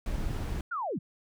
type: noise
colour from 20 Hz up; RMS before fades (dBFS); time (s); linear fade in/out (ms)
brown; -32; 0.06-0.61; 2
type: linear sweep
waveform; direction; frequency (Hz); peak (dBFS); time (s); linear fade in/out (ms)
sine; down; 1480 to 116.54; -30; 0.71-0.99; 10
effects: none